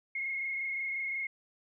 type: tone with frequency modulation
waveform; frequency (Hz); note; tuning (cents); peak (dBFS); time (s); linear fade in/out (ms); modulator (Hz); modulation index
sine; 2156; C#7; -49; -32; 0.15-1.27; 5; 25.6; 1.7
effects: none